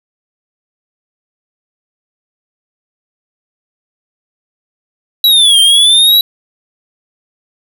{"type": "linear two-way sweep", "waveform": "square", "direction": "down then up", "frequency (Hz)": [3936, 3136, 3936], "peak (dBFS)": -5, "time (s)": [5.24, 6.21], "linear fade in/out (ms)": 2, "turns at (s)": 5.6, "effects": []}